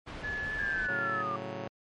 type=noise; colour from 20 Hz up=pink; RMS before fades=-40 dBFS; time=0.06-0.88 s; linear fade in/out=20 ms
type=tone with pitch glide; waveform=sine; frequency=1713 to 1732.9 Hz; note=A6 to A6; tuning=-47 to -27 cents; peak=-32 dBFS; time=0.23-1.23 s; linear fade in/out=20 ms; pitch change=+20 cents; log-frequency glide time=0.42-0.53 s
type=linear sweep; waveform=sine; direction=down; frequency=1661.2 to 1175 Hz; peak=-31 dBFS; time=0.59-1.36 s; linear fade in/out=2 ms
type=chord; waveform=10% pulse; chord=F# minor; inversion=first; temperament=just; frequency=111 / 138.75 / 185 Hz; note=A2 / C#3 / F#3; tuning=+16 / +2 / 0 cents; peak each=-33 / -34 / -33 dBFS; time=0.88-1.68 s; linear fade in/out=5 ms
effects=low-pass 3000 Hz 12 dB/octave + MP3 48 kbps